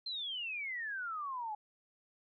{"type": "exponential sweep", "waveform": "sine", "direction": "down", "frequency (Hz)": [4186, 826], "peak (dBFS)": -37, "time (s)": [0.06, 1.55], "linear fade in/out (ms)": 5, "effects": []}